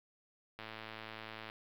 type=click train; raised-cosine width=0.3 ms; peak=-29 dBFS; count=101; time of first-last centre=0.59-1.499 s; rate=110 Hz; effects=low-pass 5000 Hz 12 dB/octave + 10-bit